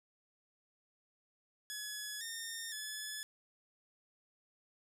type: tone with pitch steps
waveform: 10% pulse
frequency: 1695 / 1827 / 1717 Hz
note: G#6 / A#6 / A6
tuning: +35 / -35 / -43 cents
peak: -32 dBFS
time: 1.7-3.23 s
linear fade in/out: 0 ms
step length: 510 ms
effects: none